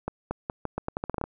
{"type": "accelerating click train", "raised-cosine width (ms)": 1, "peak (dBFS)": -15, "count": 13, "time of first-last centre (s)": [0.08, 1.24], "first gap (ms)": 230, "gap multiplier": 0.82, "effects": []}